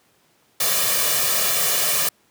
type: noise with comb filter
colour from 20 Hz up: white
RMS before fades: -20 dBFS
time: 0.6-2.09 s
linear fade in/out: 5 ms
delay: 1.7 ms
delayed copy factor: +0.7
effects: pink hiss -60 dBFS RMS until 2.3 s + high-pass 150 Hz 12 dB/octave